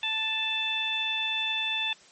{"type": "harmonic tone", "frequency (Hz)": 880, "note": "A5", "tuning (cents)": 0, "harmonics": [1, 2, 3, 4], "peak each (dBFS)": [-38, -37, -30, -29], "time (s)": [0.03, 1.93], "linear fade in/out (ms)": 2, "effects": ["white hiss -55 dBFS RMS until 2.11 s", "MP3 32 kbps"]}